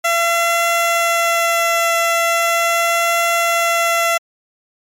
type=tone with vibrato; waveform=15% pulse; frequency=677 Hz; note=E5; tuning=46 cents sharp; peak=-7 dBFS; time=0.04-4.18 s; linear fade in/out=10 ms; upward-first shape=triangle; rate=0.39 Hz; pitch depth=9 cents each way; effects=MP3 64 kbps